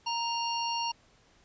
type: harmonic tone with a mistuned harmonic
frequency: 932.3 Hz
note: A#5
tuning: in tune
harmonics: 1 / 3 / 5 / 6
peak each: -31 / -36 / -38 / -39 dBFS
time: 0.06-0.92 s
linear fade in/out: 10 ms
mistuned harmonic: 5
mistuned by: -97 cents
effects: pink hiss -63 dBFS RMS until 1.44 s + resampled to 16000 Hz